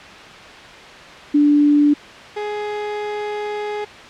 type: tone pair in turn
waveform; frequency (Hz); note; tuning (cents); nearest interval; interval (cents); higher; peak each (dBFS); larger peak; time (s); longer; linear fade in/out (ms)
sine / 30% pulse; 292.7 / 417.8; D4 / G#4; -6 / +10; tritone; 616; second; -10 / -20; first; 1.34-1.94 / 2.36-3.85; second; 10
effects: white hiss -37 dBFS RMS until 4.09 s + low-pass 3000 Hz 12 dB/octave